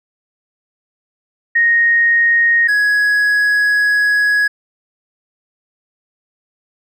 sine / triangle tone pair in turn, 1864.7 / 1672 Hz, A#6 / G#6, 0 / +11 cents, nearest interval major second, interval 189 cents, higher first, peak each -9 dBFS, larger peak neither, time 1.55-2.68 / 2.68-4.48 s, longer second, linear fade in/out 10 ms, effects none

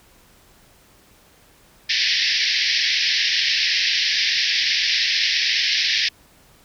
white band-pass noise, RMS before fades -20 dBFS, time 1.89-6.09 s, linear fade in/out 10 ms, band 1700 to 5500 Hz, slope 96 dB/octave, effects pink hiss -53 dBFS RMS until 6.64 s

